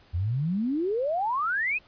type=exponential sweep; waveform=sine; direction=up; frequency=80.4 to 2618 Hz; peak=-24 dBFS; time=0.13-1.79 s; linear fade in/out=20 ms; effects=pink hiss -57 dBFS RMS until 1.87 s + resampled to 11025 Hz